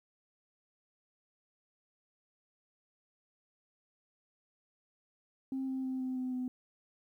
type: tone with pitch steps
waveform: sine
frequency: 265.5 / 262.9 / 260.3 / 257.8 / 255.3 / 252.8 Hz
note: C4 / C4 / C4 / C4 / C4 / B3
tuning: +25 / +8 / -9 / -26 / -42 / +41 cents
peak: -32 dBFS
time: 5.52-6.48 s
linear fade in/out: 2 ms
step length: 160 ms
effects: tanh soft clip ceiling -30 dBFS + 12-bit